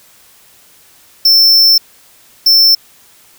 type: tone bursts at uneven times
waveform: square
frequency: 5350 Hz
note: E8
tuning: 25 cents sharp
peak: -5 dBFS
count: 2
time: 1.25-1.78 / 2.46-2.75 s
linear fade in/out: 5 ms
effects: white hiss -45 dBFS RMS until 3.38 s